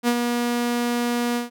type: tone with ADSR envelope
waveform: sawtooth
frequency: 240 Hz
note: B3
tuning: 49 cents flat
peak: -12 dBFS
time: 0.03-1.5 s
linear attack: 49 ms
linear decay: 60 ms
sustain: -5 dB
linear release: 140 ms
effects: none